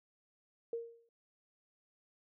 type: tone with exponential decay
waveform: sine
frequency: 464.4 Hz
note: A#4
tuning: 7 cents flat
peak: -33 dBFS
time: 0.73-1.09 s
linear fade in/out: 2 ms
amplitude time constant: 77 ms
effects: none

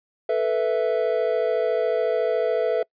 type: chord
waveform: triangle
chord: A suspended second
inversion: none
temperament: equal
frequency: 440 / 493.9 / 659.3 Hz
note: A4 / B4 / E5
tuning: 0 / 0 / 0 cents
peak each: -22 dBFS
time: 0.29-2.83 s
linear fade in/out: 5 ms
effects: noise-tail reverb RT60 0.1 s tail -26 dB re dry + resampled to 11025 Hz

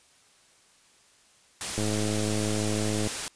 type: noise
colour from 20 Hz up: white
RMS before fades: -32 dBFS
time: 1.61-3.28 s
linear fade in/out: 0 ms
type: click train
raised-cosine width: 2 ms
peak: -17 dBFS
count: 138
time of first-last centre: 1.78-3.072 s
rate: 106 Hz
effects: white hiss -60 dBFS RMS until 3.35 s + resampled to 22050 Hz

